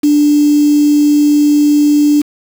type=tone with quantisation; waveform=sine; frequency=294.3 Hz; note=D4; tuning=4 cents sharp; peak=-6 dBFS; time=0.03-2.22 s; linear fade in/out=10 ms; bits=4; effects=none